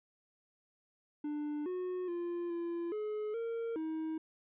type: tone with pitch steps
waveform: triangle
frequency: 296.8 / 364.7 / 346.6 / 341.1 / 424.7 / 460.5 / 317.5 Hz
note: D4 / F#4 / F4 / F4 / G#4 / A#4 / D#4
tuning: +18 / -25 / -13 / -41 / +39 / -21 / +35 cents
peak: -33 dBFS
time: 1.24-4.18 s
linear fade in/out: 5 ms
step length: 420 ms
effects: resampled to 8000 Hz